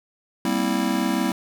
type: chord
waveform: square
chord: C dominant seventh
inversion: second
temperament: just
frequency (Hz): 196.22 / 235.5 / 261.6 / 327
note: G3 / Bb3 / C4 / E4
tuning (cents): +2 / +18 / 0 / -14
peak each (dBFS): -27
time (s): 0.45-1.32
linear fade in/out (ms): 2
effects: none